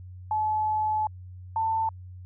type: tone pair in turn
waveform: sine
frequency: 860 / 890.6 Hz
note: A5 / A5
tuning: -40 / +21 cents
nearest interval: minor second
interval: 61 cents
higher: second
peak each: -23 dBFS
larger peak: neither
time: 0.31-1.07 / 1.56-1.89 s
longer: first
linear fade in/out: 2 ms
effects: added 91 Hz sine -40 dBFS peak until 2.25 s